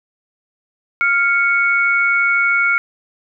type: tone pair together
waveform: sine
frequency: 1396.9 / 2217 Hz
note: F6 / C#7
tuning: 0 / 0 cents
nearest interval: minor sixth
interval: 800 cents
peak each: -15 dBFS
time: 1.01-2.78 s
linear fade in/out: 0 ms
effects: none